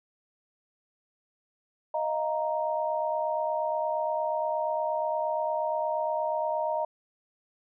sine chord, Eb suspended second, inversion none, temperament equal with one note detuned, 622.3 / 690.8 / 932.3 Hz, Eb5 / F5 / Bb5, 0 / -19 / 0 cents, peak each -29 / -34 / -30 dBFS, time 1.94-6.85 s, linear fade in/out 5 ms, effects none

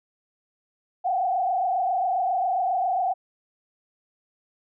sine tone with frequency modulation, 740 Hz, F#5, in tune, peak -21 dBFS, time 1.04-3.14 s, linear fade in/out 20 ms, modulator 27.4 Hz, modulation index 1.5, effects none

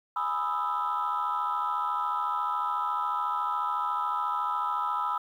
sine chord, E major seventh, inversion first, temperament equal, 830.6 / 987.8 / 1244.5 / 1318.5 Hz, G#5 / B5 / D#6 / E6, 0 / 0 / 0 / 0 cents, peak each -35 / -30 / -32 / -30 dBFS, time 0.16-5.18 s, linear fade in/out 5 ms, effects tanh soft clip ceiling -20 dBFS + 10-bit

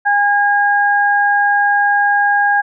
sine tone pair together, 815 / 1630 Hz, G#5 / G#6, -33 / -33 cents, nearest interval octave, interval 1200 cents, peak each -13 dBFS, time 0.05-2.62 s, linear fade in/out 20 ms, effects none

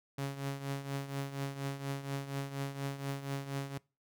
sawtooth tone with tremolo, 138.5 Hz, C#3, 1 cent flat, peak -29 dBFS, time 0.18-3.78 s, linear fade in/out 5 ms, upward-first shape triangle, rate 4.2 Hz, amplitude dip 75%, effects noise-tail reverb RT60 0.3 s tail -24 dB re dry

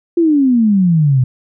sine exponential sweep, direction down, 349.2 to 123.47 Hz, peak -8 dBFS, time 0.17-1.24 s, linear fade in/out 5 ms, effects none

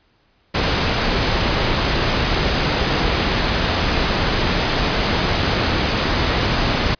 pink noise, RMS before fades -18 dBFS, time 0.54-6.95 s, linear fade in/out 10 ms, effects pink hiss -60 dBFS RMS until 6.99 s + resampled to 11025 Hz

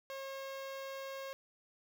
sawtooth tone with notch filter, 541 Hz, C#5, 42 cents flat, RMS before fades -44 dBFS, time 0.1-1.33 s, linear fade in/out 0 ms, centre 9200 Hz, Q 1.3, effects none

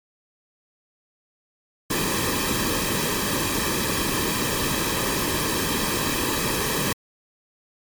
pink noise with comb filter, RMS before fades -24 dBFS, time 1.9-6.93 s, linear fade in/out 5 ms, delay 1.4 ms, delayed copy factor -0.7, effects MP3 96 kbps

